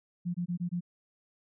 sine tone bursts, 175.4 Hz, F3, 8 cents sharp, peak -29 dBFS, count 5, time 0.25-0.808 s, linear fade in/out 20 ms, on 94 ms, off 22 ms, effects none

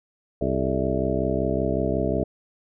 harmonic tone with a mistuned harmonic, 65.41 Hz, C2, in tune, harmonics 1 / 2 / 3 / 4 / 5 / 6 / 7 / 9 / 10, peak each -30 / -30 / -30 / -30 / -30 / -30 / -30 / -30 / -30 dBFS, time 0.41-2.24 s, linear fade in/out 5 ms, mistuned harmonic 7, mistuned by -74 cents, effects none

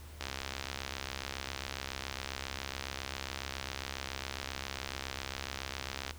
click train, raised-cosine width 0.2 ms, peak -19 dBFS, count 398, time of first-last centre 0.21-6.109 s, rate 67.3 Hz, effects added 76 Hz sine -47 dBFS peak until 6.18 s + pink hiss -55 dBFS RMS until 6.18 s

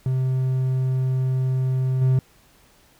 triangle tone with level steps, 130 Hz, C3, 11 cents flat, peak -17 / -13 dBFS, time 0.06-2.19 s, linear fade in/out 2 ms, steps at 2.01 s, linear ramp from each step 10 ms, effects pink hiss -56 dBFS RMS until 2.99 s

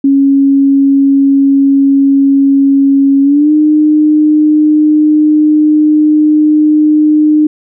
sine tone with pitch glide, 275.7 to 304.1 Hz, C#4 to D#4, -9 to -40 cents, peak -4 dBFS, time 0.04-7.47 s, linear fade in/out 5 ms, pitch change +169 cents, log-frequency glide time 3.22-3.51 s, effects none

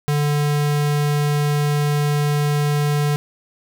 square tone, 146.83 Hz, D3, in tune, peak -17 dBFS, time 0.08-3.16 s, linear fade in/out 0 ms, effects none

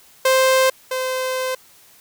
sawtooth tone pair in turn, 523.3 / 516.1 Hz, C5 / C5, 0 / -24 cents, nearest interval unison, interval 24 cents, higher first, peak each -9 / -17 dBFS, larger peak first, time 0.25-0.7 / 0.91-1.55 s, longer second, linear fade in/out 5 ms, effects white hiss -50 dBFS RMS until 2 s

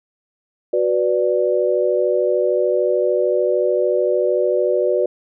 sine chord, B minor, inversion second, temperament equal, 370 / 493.9 / 587.3 Hz, F#4 / B4 / D5, 0 / 0 / 0 cents, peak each -19 dBFS, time 0.73-5.06 s, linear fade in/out 5 ms, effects none

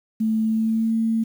sine tone with pitch glide, 220 to 225 Hz, A3 to A3, 0 to +39 cents, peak -18 dBFS, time 0.2-1.24 s, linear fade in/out 10 ms, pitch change +39 cents, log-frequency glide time 0.42-0.92 s, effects 8-bit

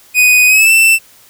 45% pulse tone with pitch glide, 2489 to 2668 Hz, D#7 to E7, 0 to +20 cents, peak -5 dBFS, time 0.14-0.99 s, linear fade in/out 50 ms, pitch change +120 cents, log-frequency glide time 0.47-0.71 s, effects white hiss -44 dBFS RMS until 1.29 s

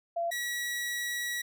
sine / sawtooth tone pair in turn, 681 / 1927.3 Hz, F5 / B6, -44 / -43 cents, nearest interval octave + tritone, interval 1801 cents, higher second, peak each -28 dBFS, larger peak neither, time 0.16-0.31 / 0.31-1.42 s, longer second, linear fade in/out 10 ms, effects none

